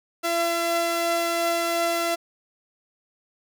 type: tone pair together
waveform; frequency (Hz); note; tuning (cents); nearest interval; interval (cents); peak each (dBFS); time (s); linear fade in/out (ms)
sawtooth; 339.4 / 676; F4 / E5; -49 / +43; octave; 1192; -25 / -19; 0.23-2.16; 20
effects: none